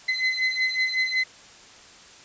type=beating tone pair; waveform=35% pulse; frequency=2036 / 2041.4 Hz; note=C7 / C7; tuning=-48 / -43 cents; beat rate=5.4 Hz; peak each=-24 / -23 dBFS; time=0.08-1.24 s; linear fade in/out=10 ms; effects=white hiss -48 dBFS RMS until 2.24 s + resampled to 16000 Hz